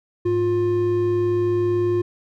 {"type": "tone pair together", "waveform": "triangle", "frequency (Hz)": [105.12, 353.3], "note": ["G#2", "F4"], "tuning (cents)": [21, 20], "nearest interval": "octave + major sixth", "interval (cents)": 2099, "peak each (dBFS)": [-24, -16], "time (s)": [0.25, 2.02], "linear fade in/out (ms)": 10, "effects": []}